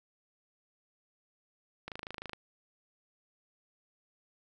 click train, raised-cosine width 0.3 ms, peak -24 dBFS, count 13, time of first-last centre 1.88-2.333 s, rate 26.5 Hz, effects 11-bit

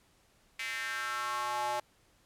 square tone with high-pass filter sweep, 121.6 Hz, B2, 26 cents flat, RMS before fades -35 dBFS, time 0.59-1.8 s, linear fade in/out 5 ms, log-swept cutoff 2200 to 730 Hz, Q 3.9, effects pink hiss -67 dBFS RMS until 2.25 s + low-pass 12000 Hz 12 dB/octave

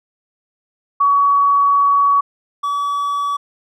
sine / triangle tone pair in turn, 1129 / 1142.1 Hz, C#6 / D6, +31 / -49 cents, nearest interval unison, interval 20 cents, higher second, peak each -10 / -15 dBFS, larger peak first, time 1-2.21 / 2.63-3.37 s, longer first, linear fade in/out 10 ms, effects none

